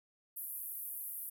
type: band-pass noise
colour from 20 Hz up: pink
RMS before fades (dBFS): -43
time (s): 0.36-1.3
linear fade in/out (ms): 10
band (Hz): 11000 to 15000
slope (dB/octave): 48
effects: none